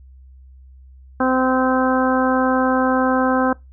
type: harmonic tone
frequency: 258.5 Hz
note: C4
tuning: 21 cents flat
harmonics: 1 / 2 / 3 / 4 / 5 / 6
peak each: -18 / -21 / -23 / -24 / -25 / -26 dBFS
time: 1.2-3.53 s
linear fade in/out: 5 ms
effects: noise-tail reverb RT60 0.2 s tail -22 dB re dry + added 65 Hz sine -41 dBFS peak until 3.72 s